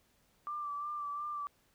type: tone with vibrato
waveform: sine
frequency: 1174.7 Hz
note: D6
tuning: in tune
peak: -36 dBFS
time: 0.47-1.47 s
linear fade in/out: 0 ms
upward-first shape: sine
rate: 2.8 Hz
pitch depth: 31 cents each way
effects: pink hiss -71 dBFS RMS until 1.74 s